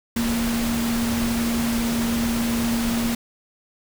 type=tone in noise; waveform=sine; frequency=233.1 Hz; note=A#3; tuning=in tune; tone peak=-21 dBFS; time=0.16-3.15 s; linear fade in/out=5 ms; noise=pink; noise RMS=-28 dBFS; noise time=0.16-3.15 s; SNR=+4 dB; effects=none